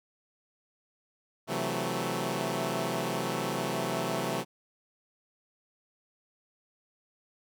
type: chord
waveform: 10% pulse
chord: F# half-diminished seventh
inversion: second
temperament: equal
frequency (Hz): 130.81 / 164.81 / 185 / 220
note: C3 / E3 / F#3 / A3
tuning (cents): 0 / 0 / 0 / 0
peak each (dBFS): -27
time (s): 1.47-4.45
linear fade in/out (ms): 50
effects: none